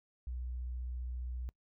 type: tone with vibrato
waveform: sine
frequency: 61.74 Hz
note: B1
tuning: in tune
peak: -37 dBFS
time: 0.27-1.49 s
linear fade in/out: 0 ms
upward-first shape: square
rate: 15 Hz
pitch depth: 10 cents each way
effects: noise-tail reverb RT60 0.1 s tail -23 dB re dry